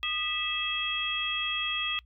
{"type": "harmonic tone with a mistuned harmonic", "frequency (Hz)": 655, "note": "E5", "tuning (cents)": -11, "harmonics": [2, 3, 4, 5], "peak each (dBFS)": [-37, -39, -32, -31], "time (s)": [0.03, 1.99], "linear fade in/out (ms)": 0, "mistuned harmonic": 2, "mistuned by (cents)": -110, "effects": ["noise-tail reverb RT60 0.1 s tail -24 dB re dry", "added 60 Hz sine -54 dBFS peak until 2.05 s"]}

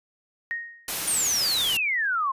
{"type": "tone with exponential decay", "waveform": "sine", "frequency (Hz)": 1864.7, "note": "A#6", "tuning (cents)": 0, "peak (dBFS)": -24, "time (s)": [0.51, 0.97], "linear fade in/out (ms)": 0, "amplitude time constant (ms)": 100}
{"type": "noise", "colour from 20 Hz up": "white", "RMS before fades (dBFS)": -29, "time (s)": [0.88, 1.77], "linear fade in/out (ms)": 2}
{"type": "exponential sweep", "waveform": "sine", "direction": "down", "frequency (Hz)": [9397, 1037], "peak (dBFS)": -22, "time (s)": [1.07, 2.32], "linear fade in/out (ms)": 10}
{"effects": ["resampled to 32000 Hz"]}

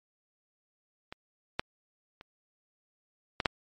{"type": "clicks", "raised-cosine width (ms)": 0.3, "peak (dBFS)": [-24, -12, -30, -15, -7], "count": 5, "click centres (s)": [1.125, 1.595, 2.211, 3.402, 3.458], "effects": ["MP3 48 kbps"]}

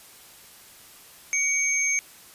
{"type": "tone pair together", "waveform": "sine", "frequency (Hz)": [2255, 6378], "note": ["C#7", "G8"], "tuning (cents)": [29, 29], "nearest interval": "octave + tritone", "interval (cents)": 1800, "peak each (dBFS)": -24, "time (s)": [1.33, 1.99], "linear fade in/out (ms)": 0, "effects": ["white hiss -49 dBFS RMS until 2.34 s", "resampled to 32000 Hz"]}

